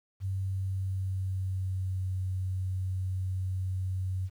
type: tone with pitch glide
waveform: sine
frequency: 96 to 93.59 Hz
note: G2 to F#2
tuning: -36 to +20 cents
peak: -29 dBFS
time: 0.2-4.3 s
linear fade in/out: 50 ms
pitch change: -44 cents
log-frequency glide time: 0.33-2.05 s
effects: 10-bit